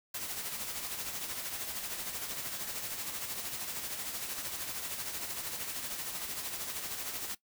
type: noise with tremolo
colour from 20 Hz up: white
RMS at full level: -37 dBFS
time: 0.14-7.35 s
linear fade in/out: 5 ms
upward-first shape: sine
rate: 13 Hz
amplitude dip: 45%
effects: noise-tail reverb RT60 0.1 s tail -18 dB re dry